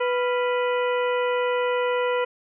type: harmonic tone with a mistuned harmonic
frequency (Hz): 493.9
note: B4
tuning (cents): 0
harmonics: 1 / 2 / 3 / 4 / 5 / 6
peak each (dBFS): -22 / -28 / -32 / -34 / -36 / -38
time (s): 0-2.25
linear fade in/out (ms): 10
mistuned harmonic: 3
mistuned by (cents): -110
effects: none